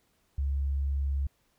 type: tone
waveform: sine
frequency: 69.3 Hz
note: C#2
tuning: in tune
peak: -26 dBFS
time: 0.38-1.27 s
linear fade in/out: 5 ms
effects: pink hiss -71 dBFS RMS until 1.58 s